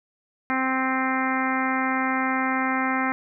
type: harmonic tone with a mistuned harmonic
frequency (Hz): 261.6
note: C4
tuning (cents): 0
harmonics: 1 / 2 / 3 / 4 / 5 / 6 / 7 / 8 / 9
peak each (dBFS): -26 / -36 / -29 / -30 / -30 / -32 / -32 / -30 / -39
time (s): 0.5-3.12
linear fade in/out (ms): 0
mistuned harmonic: 9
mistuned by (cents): +29
effects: none